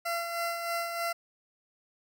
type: tone with tremolo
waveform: 20% pulse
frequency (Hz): 681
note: F5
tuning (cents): -44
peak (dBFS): -24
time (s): 0.05-1.13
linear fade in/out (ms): 10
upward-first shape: sine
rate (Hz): 3.2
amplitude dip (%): 45
effects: none